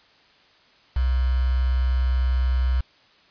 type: tone with quantisation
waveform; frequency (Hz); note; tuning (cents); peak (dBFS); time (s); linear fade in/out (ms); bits
sine; 63.6; C2; -48; -18; 0.96-2.81; 5; 6
effects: white hiss -56 dBFS RMS until 3.3 s + resampled to 11025 Hz